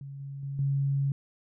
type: tone with level steps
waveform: sine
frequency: 138.7 Hz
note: C#3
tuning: 1 cent sharp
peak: -38 / -36 / -32 / -24 dBFS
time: 0.01-1.12 s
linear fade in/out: 2 ms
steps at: 0.2 / 0.43 / 0.59 s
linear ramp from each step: 2 ms
effects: none